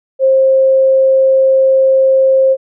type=tone; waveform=sine; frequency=531 Hz; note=C5; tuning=25 cents sharp; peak=-6 dBFS; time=0.19-2.57 s; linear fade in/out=50 ms; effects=none